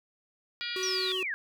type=harmonic tone; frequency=477.8 Hz; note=A#4; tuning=43 cents sharp; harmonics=3 / 4 / 5 / 6 / 7 / 8 / 9 / 10; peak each=-41 / -42 / -39 / -44 / -39 / -43 / -44 / -40 dBFS; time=0.61-1.12 s; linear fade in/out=0 ms
type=tone; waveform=square; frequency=374 Hz; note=F#4; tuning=19 cents sharp; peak=-34 dBFS; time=0.76-1.23 s; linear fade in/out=2 ms
type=linear sweep; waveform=sine; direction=down; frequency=5920 to 1566 Hz; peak=-30 dBFS; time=0.83-1.34 s; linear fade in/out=0 ms
effects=none